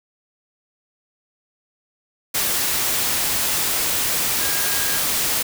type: tone in noise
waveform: sine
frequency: 1629 Hz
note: G#6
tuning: 34 cents flat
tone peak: -31 dBFS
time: 4.4-4.99 s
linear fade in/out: 10 ms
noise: white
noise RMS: -21 dBFS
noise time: 2.34-5.43 s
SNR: -13 dB
effects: none